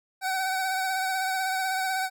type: tone with vibrato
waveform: 25% pulse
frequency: 758 Hz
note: F#5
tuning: 42 cents sharp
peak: -22 dBFS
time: 0.21-2.1 s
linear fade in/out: 50 ms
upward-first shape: triangle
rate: 16 Hz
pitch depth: 35 cents each way
effects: none